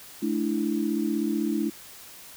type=chord; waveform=sine; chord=A suspended fourth; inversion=none; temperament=equal with one note detuned; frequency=216.5 / 293.7 / 329.6 Hz; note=A3 / D4 / E4; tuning=-28 / 0 / 0 cents; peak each=-28 dBFS; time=0.22-1.7 s; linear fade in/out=10 ms; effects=white hiss -46 dBFS RMS until 2.36 s